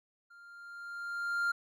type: tone with level ramp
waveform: triangle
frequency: 1396.9 Hz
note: F6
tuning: in tune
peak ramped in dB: -52 to -25 dBFS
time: 0.3-1.52 s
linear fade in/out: 10 ms
effects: none

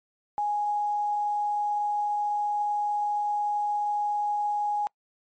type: tone with quantisation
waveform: sine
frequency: 830 Hz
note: G#5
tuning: 1 cent flat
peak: -24 dBFS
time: 0.38-4.87 s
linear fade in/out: 0 ms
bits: 9
effects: noise-tail reverb RT60 0.1 s tail -26 dB re dry + MP3 32 kbps

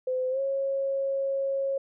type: tone with pitch glide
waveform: sine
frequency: 512 to 545.6 Hz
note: C5 to C#5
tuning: -38 to -28 cents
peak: -25 dBFS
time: 0.07-1.78 s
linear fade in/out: 5 ms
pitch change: +110 cents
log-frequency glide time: 0.3-0.4 s
effects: none

